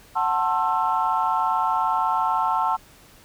sine chord, F# half-diminished seventh, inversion none, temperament just, 740 / 888 / 1065.6 / 1332 Hz, F#5 / A5 / C6 / E6, 0 / +16 / +31 / +18 cents, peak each -26 / -22 / -25 / -26 dBFS, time 0.15-2.77 s, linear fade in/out 20 ms, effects tanh soft clip ceiling -10 dBFS + pink hiss -51 dBFS RMS until 3.24 s

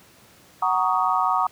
sine chord, D# minor seventh, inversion first, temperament just, 746.7 / 933.4 / 1120.1 / 1244.5 Hz, F#5 / A#5 / C#6 / D#6, +16 / +2 / +18 / 0 cents, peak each -24 dBFS, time 0.62-1.47 s, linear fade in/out 5 ms, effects pink hiss -52 dBFS RMS until 1.51 s + high-pass 100 Hz 12 dB/octave

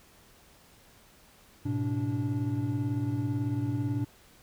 triangle tone cluster, 107.3 / 125.4 / 289.8 Hz, A2 / B2 / D4, -43 / +27 / -23 cents, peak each -30 dBFS, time 1.65-4.05 s, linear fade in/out 10 ms, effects pink hiss -58 dBFS RMS until 4.42 s

